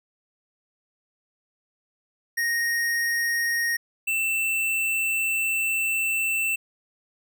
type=tone pair in turn; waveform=square; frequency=1864.7 / 2672 Hz; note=A#6 / E7; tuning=0 / +23 cents; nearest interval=tritone; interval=623 cents; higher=second; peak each=-23 dBFS; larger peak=neither; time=2.37-3.77 / 4.07-6.56 s; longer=second; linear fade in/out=10 ms; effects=none